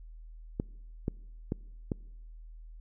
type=clicks; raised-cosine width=3 ms; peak=-17 dBFS; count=4; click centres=0.599 / 1.081 / 1.521 / 1.918 s; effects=noise-tail reverb RT60 1.0 s tail -26 dB re dry + added 40 Hz sine -45 dBFS peak until 2.8 s